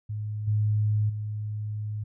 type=tone with level steps; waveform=sine; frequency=106 Hz; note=G#2; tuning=36 cents sharp; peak=-29 / -21 / -29 dBFS; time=0.09-2.04 s; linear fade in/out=10 ms; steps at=0.47 / 1.09 s; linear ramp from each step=10 ms; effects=none